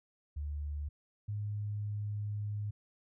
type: tone pair in turn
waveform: sine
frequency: 73.42 / 104.05 Hz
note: D2 / G#2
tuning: 0 / +4 cents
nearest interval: tritone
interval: 604 cents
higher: second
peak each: -35 / -34 dBFS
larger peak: second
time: 0.36-0.89 / 1.28-2.71 s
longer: second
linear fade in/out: 10 ms
effects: none